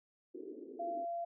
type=band-pass noise; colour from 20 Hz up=pink; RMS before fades=-48 dBFS; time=0.34-1.05 s; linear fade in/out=10 ms; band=290 to 420 Hz; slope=48 dB/octave
type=tone; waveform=sine; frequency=685 Hz; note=F5; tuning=34 cents flat; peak=-36 dBFS; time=0.79-1.25 s; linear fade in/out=10 ms
effects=none